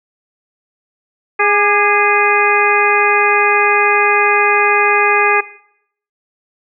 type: harmonic tone with a mistuned harmonic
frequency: 412.9 Hz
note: G#4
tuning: 10 cents flat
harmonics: 1 / 2 / 3 / 4 / 5 / 6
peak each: -17 / -17 / -17 / -17 / -17 / -17 dBFS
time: 1.39-5.41 s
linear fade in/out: 10 ms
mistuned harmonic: 3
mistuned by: -50 cents
effects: noise-tail reverb RT60 0.7 s tail -18 dB re dry